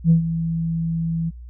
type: tone with ADSR envelope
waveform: sine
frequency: 164.81 Hz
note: E3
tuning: in tune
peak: -8 dBFS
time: 0.04-1.31 s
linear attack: 64 ms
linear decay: 110 ms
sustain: -12 dB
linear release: 26 ms
effects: tanh soft clip ceiling -6 dBFS + added 60 Hz sine -35 dBFS peak until 1.49 s